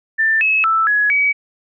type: tone with pitch steps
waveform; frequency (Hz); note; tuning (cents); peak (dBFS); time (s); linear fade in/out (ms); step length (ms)
sine; 1780 / 2582 / 1321 / 1680 / 2272; A6 / E7 / E6 / G#6 / C#7; +20 / -37 / +3 / +19 / +42; -12; 0.18-1.33; 20; 230
effects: none